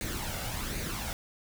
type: noise with flanger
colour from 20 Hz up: pink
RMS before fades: -35 dBFS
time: 0.01-1.13 s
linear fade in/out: 0 ms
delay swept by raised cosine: 0.46 to 1.46 ms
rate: 1.3 Hz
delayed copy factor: +0.55
effects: none